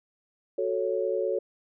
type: chord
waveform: sine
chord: F# minor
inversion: none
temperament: equal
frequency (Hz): 370 / 440 / 554.4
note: F#4 / A4 / C#5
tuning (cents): 0 / 0 / 0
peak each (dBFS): -30 / -29 / -29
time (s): 0.58-1.39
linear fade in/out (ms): 5
effects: none